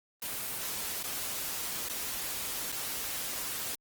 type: noise with dropouts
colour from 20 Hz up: white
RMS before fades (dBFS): -36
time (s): 0.22-3.75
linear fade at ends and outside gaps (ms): 2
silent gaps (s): 1.029-1.039 / 1.887-1.896 / 2.719-2.724
effects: Opus 24 kbps